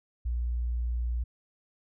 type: tone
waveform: sine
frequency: 59.6 Hz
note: A#1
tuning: 39 cents sharp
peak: -27 dBFS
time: 0.25-1.24 s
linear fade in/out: 10 ms
effects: none